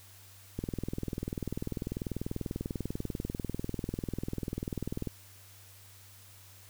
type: click train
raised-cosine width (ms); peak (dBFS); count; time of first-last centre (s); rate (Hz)
3; -21; 92; 0.59-5.073; 20.3
effects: added 97 Hz sine -56 dBFS peak until 6.69 s + white hiss -56 dBFS RMS until 6.69 s